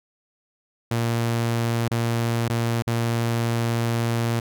sawtooth tone with dropouts, 116.54 Hz, A#2, in tune, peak -17 dBFS, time 0.91-4.4 s, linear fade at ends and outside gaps 5 ms, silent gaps 1.882-1.911 / 2.484-2.498 / 2.823-2.871 s, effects none

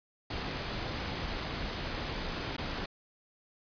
pink noise with dropouts, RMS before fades -36 dBFS, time 0.3-2.86 s, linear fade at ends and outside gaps 5 ms, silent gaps 2.567-2.58 s, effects resampled to 11025 Hz

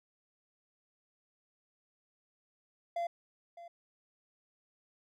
triangle tone with echo, 686 Hz, F5, 31 cents flat, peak -30 dBFS, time 2.96-3.07 s, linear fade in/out 5 ms, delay 610 ms, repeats 1, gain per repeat -15 dB, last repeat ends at 3.68 s, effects none

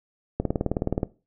click train, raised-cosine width 2 ms, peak -10 dBFS, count 13, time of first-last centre 0.4-1.032 s, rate 19 Hz, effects noise-tail reverb RT60 0.3 s tail -18 dB re dry

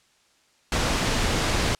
pink noise, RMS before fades -23 dBFS, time 0.72-1.75 s, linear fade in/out 2 ms, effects white hiss -62 dBFS RMS until 1.79 s + low-pass 7000 Hz 12 dB/octave

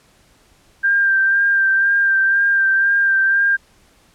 sine tone with vibrato, 1586 Hz, G6, 20 cents sharp, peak -12 dBFS, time 0.83-3.57 s, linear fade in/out 20 ms, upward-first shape sine, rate 2 Hz, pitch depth 22 cents each way, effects pink hiss -54 dBFS RMS until 4.14 s + low-pass 11000 Hz 12 dB/octave

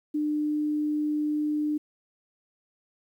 sine tone, 300.2 Hz, D4, 38 cents sharp, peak -24 dBFS, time 0.14-1.78 s, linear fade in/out 10 ms, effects 10-bit

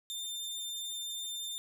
sawtooth tone, 3597 Hz, A7, 37 cents sharp, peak -34 dBFS, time 0.1-1.58 s, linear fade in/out 0 ms, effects 12-bit

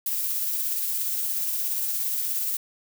violet noise with tremolo, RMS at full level -26 dBFS, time 0.06-2.57 s, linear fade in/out 2 ms, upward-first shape sine, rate 17 Hz, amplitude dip 25%, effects none

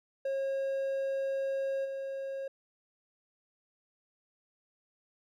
triangle tone with level steps, 542 Hz, C#5, 39 cents flat, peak -28 / -33 dBFS, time 0.25-2.48 s, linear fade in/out 5 ms, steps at 1.84 s, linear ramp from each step 20 ms, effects none

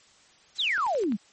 blue noise, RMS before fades -41 dBFS, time 0.55-1.04 s, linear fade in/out 10 ms
sine exponential sweep, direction down, 4186 to 185.7 Hz, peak -23 dBFS, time 0.58-1.17 s, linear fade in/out 20 ms
click train, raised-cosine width 0.3 ms, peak -26 dBFS, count 5, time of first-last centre 0.78-1.122 s, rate 11.7 Hz
effects white hiss -58 dBFS RMS until 1.32 s + MP3 32 kbps

